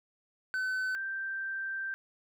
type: tone pair in turn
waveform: triangle / sine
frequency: 1519 / 1568 Hz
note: F#6 / G6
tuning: +45 / 0 cents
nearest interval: minor second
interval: 55 cents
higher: second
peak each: -28 / -33 dBFS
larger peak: first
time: 0.54-0.95 / 0.95-1.94 s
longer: second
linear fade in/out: 0 ms
effects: none